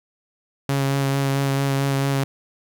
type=tone with vibrato; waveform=sawtooth; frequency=137.7 Hz; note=C#3; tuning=11 cents flat; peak=-15 dBFS; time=0.69-2.24 s; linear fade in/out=2 ms; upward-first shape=sine; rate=4.5 Hz; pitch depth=15 cents each way; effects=9-bit